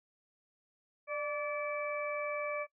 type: harmonic tone with a mistuned harmonic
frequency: 578 Hz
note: D5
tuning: 28 cents flat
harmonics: 1 / 2 / 3 / 4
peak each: -36 / -40 / -48 / -40 dBFS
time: 1.07-2.67 s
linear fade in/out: 50 ms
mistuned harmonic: 1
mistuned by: +45 cents
effects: noise-tail reverb RT60 0.1 s tail -21 dB re dry